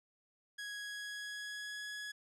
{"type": "tone with pitch glide", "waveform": "sawtooth", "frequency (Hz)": [1661.2, 1681.5], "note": ["G#6", "G#6"], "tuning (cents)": [0, 21], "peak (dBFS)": -38, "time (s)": [0.58, 2.12], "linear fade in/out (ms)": 10, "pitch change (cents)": 21, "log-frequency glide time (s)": [0.76, 1.85], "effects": ["low-pass 9000 Hz 12 dB/octave"]}